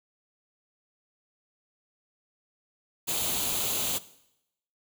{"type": "noise with comb filter", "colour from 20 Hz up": "white", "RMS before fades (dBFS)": -29, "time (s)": [3.07, 3.99], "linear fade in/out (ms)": 20, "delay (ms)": 0.28, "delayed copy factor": 0.6, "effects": ["noise-tail reverb RT60 0.8 s tail -17 dB re dry"]}